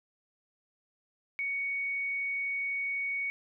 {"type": "tone", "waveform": "sine", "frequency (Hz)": 2232, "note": "C#7", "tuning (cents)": 11, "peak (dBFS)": -30, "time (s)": [1.39, 3.3], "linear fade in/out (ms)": 0, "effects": []}